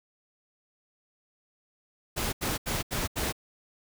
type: noise bursts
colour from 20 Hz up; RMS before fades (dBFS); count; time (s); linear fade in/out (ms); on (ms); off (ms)
pink; -30; 5; 2.16-3.326; 20; 170; 79
effects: none